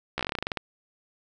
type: slowing click train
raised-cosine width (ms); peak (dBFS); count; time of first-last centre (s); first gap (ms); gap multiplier
0.3; -12; 14; 0.18-0.572; 14; 1.12
effects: none